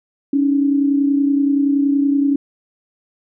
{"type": "tone pair together", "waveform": "sine", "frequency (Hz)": [279.4, 310], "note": ["C#4", "D#4"], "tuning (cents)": [14, -6], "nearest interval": "major second", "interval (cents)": 180, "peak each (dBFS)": [-13, -22], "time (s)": [0.33, 2.36], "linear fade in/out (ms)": 5, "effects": []}